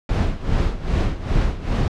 brown noise with tremolo, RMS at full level -17 dBFS, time 0.09-1.88 s, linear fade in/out 2 ms, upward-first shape sine, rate 2.5 Hz, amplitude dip 80%, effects low-pass 5000 Hz 12 dB/octave

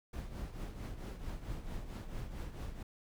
brown noise with tremolo, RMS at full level -39 dBFS, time 0.13-2.83 s, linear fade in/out 5 ms, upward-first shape triangle, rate 4.5 Hz, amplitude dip 70%, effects none

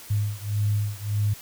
sine beating tone pair, 103.3 / 105 Hz, G#2 / G#2, -9 / +19 cents, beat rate 1.7 Hz, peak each -25 / -26 dBFS, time 0.1-1.34 s, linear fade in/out 10 ms, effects white hiss -44 dBFS RMS until 1.41 s

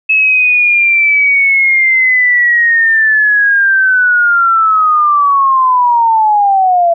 sine linear sweep, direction down, 2594 to 669 Hz, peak -6 dBFS, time 0.09-6.94 s, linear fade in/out 10 ms, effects none

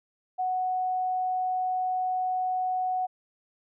sine tone, 740 Hz, F#5, in tune, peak -25 dBFS, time 0.38-3.07 s, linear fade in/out 20 ms, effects none

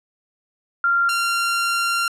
sine / sawtooth tone pair in turn, 1387 / 1382 Hz, F6 / F6, -12 / -19 cents, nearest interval unison, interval 7 cents, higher first, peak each -15 dBFS, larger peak neither, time 0.84-1.09 / 1.09-2.08 s, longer second, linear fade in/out 2 ms, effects low-pass 11000 Hz 12 dB/octave

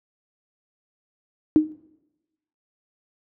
sine tone with exponential decay, 308.9 Hz, D#4, 12 cents flat, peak -8 dBFS, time 1.56-1.72 s, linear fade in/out 0 ms, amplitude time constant 33 ms, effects noise-tail reverb RT60 1.0 s tail -21 dB re dry + high-pass 60 Hz 12 dB/octave

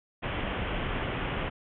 pink low-pass noise, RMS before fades -32 dBFS, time 0.22-1.5 s, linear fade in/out 20 ms, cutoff 3300 Hz, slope 96 dB/octave, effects none

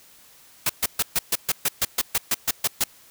white noise bursts, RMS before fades -21 dBFS, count 14, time 0.66-2.84 s, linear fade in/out 5 ms, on 35 ms, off 130 ms, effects white hiss -52 dBFS RMS until 3.1 s

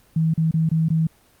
sine tone with dropouts, 160.9 Hz, E3, 42 cents flat, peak -16 dBFS, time 0.16-1.07 s, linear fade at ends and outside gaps 5 ms, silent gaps 0.338-0.376 / 0.512-0.539 / 0.691-0.714 / 0.886-0.902 s, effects pink hiss -56 dBFS RMS until 1.4 s + Opus 24 kbps

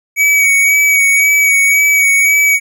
square tone with vibrato, 2261 Hz, C#7, 34 cents sharp, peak -8 dBFS, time 0.16-2.6 s, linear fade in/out 50 ms, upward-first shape sine, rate 1.9 Hz, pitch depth 24 cents each way, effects none

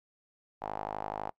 sawtooth tone with band-pass filter, 52 Hz, G#1, 3 cents sharp, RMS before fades -38 dBFS, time 0.61-1.31 s, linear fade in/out 20 ms, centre 810 Hz, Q 4.2, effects noise-tail reverb RT60 0.1 s tail -22 dB re dry

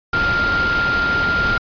sine tone in noise, 1398 Hz, F6, 1 cent sharp, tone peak -16 dBFS, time 0.13-1.58 s, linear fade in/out 5 ms, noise pink, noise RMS -23 dBFS, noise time 0.13-1.58 s, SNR +4 dB, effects resampled to 11025 Hz

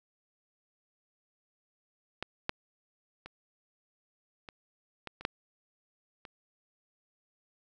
clicks, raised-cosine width 0.3 ms, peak -18 / -13 / -28 / -28 / -23 / -29 / -12 / -29 dBFS, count 8, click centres 2.226 / 2.494 / 3.26 / 4.488 / 5.073 / 5.21 / 5.251 / 6.252 s, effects none

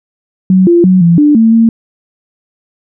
sine tone with pitch steps, 187 / 344.2 / 185.2 / 169.8 / 295.5 / 224.6 / 227.5 Hz, F#3 / F4 / F#3 / F3 / D4 / A3 / A#3, +19 / -25 / +2 / -48 / +11 / +36 / -42 cents, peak -3 dBFS, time 0.5-1.69 s, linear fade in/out 2 ms, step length 170 ms, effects none

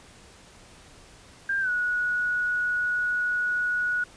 sine tone with pitch glide, 1594 to 1461.7 Hz, G6 to F#6, +28 to -22 cents, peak -23 dBFS, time 1.49-4.04 s, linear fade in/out 5 ms, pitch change -150 cents, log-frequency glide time 1.6-1.7 s, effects pink hiss -51 dBFS RMS until 4.16 s + resampled to 22050 Hz

